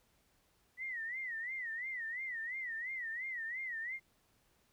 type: tone with vibrato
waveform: sine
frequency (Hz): 1946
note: B6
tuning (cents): -26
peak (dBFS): -38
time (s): 0.77-4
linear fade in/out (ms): 50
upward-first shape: sine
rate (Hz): 2.9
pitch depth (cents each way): 150
effects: pink hiss -73 dBFS RMS until 4.72 s